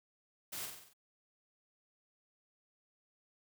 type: noise with echo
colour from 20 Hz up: white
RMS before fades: -43 dBFS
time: 0.52-0.66 s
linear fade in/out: 10 ms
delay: 46 ms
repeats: 6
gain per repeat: -4 dB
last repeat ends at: 0.936 s
effects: none